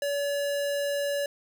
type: tone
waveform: square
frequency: 570 Hz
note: C#5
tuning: 48 cents sharp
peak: -27 dBFS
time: 0.02-1.26 s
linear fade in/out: 2 ms
effects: none